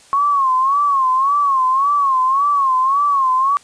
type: tone with vibrato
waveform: sine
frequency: 1091 Hz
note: C#6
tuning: 28 cents flat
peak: -12 dBFS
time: 0.13-3.57 s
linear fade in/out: 0 ms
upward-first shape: sine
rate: 1.8 Hz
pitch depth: 110 cents each way
effects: white hiss -47 dBFS RMS until 3.63 s + resampled to 22050 Hz